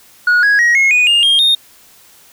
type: tone with pitch steps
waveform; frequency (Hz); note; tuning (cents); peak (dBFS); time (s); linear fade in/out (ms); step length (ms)
sine; 1453 / 1659.4 / 1895.2 / 2165 / 2472 / 2823 / 3224 / 3683; F#6 / G#6 / A#6 / C#7 / D#7 / F7 / G7 / A#7; -32 / -2 / +28 / -41 / -12 / +18 / +48 / -22; -5; 0.27-1.55; 5; 160
effects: tanh soft clip ceiling -7 dBFS + white hiss -45 dBFS RMS until 2.32 s